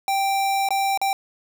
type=tone with dropouts; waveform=square; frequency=784 Hz; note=G5; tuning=in tune; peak=-20 dBFS; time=0.08-1.13 s; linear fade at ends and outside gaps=1 ms; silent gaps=0.688-0.706 / 0.975-1.015 s; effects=none